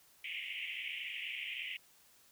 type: band-pass noise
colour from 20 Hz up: white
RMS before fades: -42 dBFS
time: 0.24-1.77 s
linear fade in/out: 5 ms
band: 2000 to 3100 Hz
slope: 96 dB/octave
effects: white hiss -65 dBFS RMS until 2.31 s